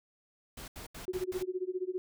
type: noise bursts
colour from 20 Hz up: pink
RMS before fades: -45 dBFS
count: 5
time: 0.57-1.428 s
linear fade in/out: 5 ms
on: 110 ms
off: 77 ms
type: tone with tremolo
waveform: sine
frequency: 368.4 Hz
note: F#4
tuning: 7 cents flat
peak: -29 dBFS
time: 1.08-1.98 s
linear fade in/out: 0 ms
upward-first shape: sine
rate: 15 Hz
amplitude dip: 95%
effects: none